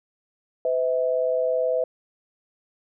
sine tone pair together, 506.6 / 645 Hz, B4 / E5, +44 / -38 cents, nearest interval major third, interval 418 cents, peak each -22 / -24 dBFS, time 0.65-1.84 s, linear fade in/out 2 ms, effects none

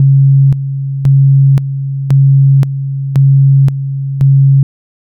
sine tone with tremolo, 136.9 Hz, C#3, 21 cents flat, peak -3 dBFS, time 0-4.63 s, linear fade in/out 2 ms, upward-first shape square, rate 0.95 Hz, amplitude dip 70%, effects none

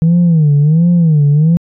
sine tone with vibrato, 158.7 Hz, D#3, 35 cents sharp, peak -4 dBFS, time 0.02-1.57 s, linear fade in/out 0 ms, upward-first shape sine, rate 1.4 Hz, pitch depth 170 cents each way, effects tanh soft clip ceiling -4 dBFS

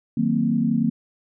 sine chord, C half-diminished seventh, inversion first, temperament equal with one note detuned, 155.56 / 185 / 230.8 / 261.6 Hz, Eb3 / Gb3 / Bb3 / C4, 0 / 0 / -17 / 0 cents, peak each -26 / -26 / -20 / -26 dBFS, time 0.17-0.9 s, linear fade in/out 5 ms, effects none

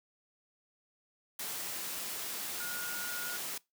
sine tone in noise, 1435 Hz, F6, 47 cents sharp, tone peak -39 dBFS, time 2.6-3.37 s, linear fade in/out 5 ms, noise white, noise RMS -39 dBFS, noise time 1.39-3.58 s, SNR -3 dB, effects noise-tail reverb RT60 0.2 s tail -22 dB re dry + high-pass 150 Hz 12 dB/octave

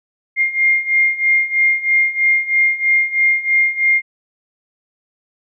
sine beating tone pair, 2117 / 2120.1 Hz, C7 / C7, +20 / +22 cents, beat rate 3.1 Hz, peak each -17 / -14 dBFS, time 0.36-4.02 s, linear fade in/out 50 ms, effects none

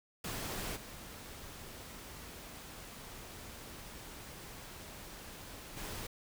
pink noise with level steps, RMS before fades -40 / -49 / -43 dBFS, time 0.24-6.07 s, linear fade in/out 5 ms, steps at 0.75 / 5.76 s, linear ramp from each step 20 ms, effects none

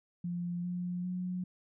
sine tone with pitch steps, 174.61 / 177.97 / 181.4 Hz, F3 / F3 / F#3, 0 / +33 / -34 cents, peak -33 dBFS, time 0.24-1.44 s, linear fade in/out 5 ms, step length 400 ms, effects none

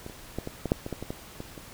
clicks, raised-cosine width 2 ms, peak -25 / -30 / -17 / -20 / -16 / -8 / -20 / -18 / -21 / -19 / -23 / -27 dBFS, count 12, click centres 0.064 / 0.098 / 0.386 / 0.474 / 0.657 / 0.719 / 0.864 / 0.927 / 1.026 / 1.105 / 1.404 / 1.578 s, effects pink hiss -47 dBFS RMS until 1.73 s

